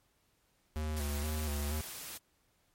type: tone with vibrato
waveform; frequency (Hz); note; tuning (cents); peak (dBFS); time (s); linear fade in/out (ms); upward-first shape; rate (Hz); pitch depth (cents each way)
square; 74.8; D2; +32; -34; 0.76-1.81; 0; square; 2.1; 50
type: noise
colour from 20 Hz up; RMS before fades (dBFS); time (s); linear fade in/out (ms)
white; -44; 0.96-2.18; 10
effects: pink hiss -73 dBFS RMS until 2.74 s + MP3 64 kbps